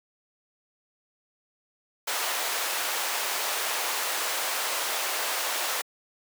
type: high-pass noise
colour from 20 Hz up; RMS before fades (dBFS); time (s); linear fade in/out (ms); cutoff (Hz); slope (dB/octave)
pink; -29; 2.07-5.82; 10; 620; 12
effects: high-pass 400 Hz 12 dB/octave